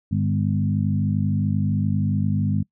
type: harmonic tone with a mistuned harmonic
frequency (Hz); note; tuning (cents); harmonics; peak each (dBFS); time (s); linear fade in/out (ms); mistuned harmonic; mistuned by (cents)
50.1; G1; +38; 2 / 3 / 4 / 5; -23 / -24 / -24 / -29; 0.11-2.63; 10; 4; +24
effects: noise-tail reverb RT60 0.1 s tail -23 dB re dry